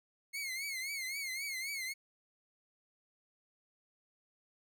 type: tone with vibrato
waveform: sawtooth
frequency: 2158 Hz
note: C#7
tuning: 47 cents flat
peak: -34 dBFS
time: 0.33-1.94 s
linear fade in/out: 20 ms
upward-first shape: triangle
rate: 3.8 Hz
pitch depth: 120 cents each way
effects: none